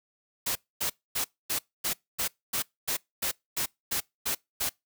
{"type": "noise bursts", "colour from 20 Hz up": "white", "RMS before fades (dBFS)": -29, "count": 13, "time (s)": [0.46, 4.695], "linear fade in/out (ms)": 10, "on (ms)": 95, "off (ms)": 250, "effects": ["noise-tail reverb RT60 0.2 s tail -25 dB re dry"]}